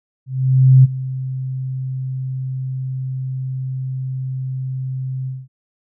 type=tone with ADSR envelope; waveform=sine; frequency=130.81 Hz; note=C3; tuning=in tune; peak=-4 dBFS; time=0.26-5.48 s; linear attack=580 ms; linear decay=24 ms; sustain=-17 dB; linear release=210 ms; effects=none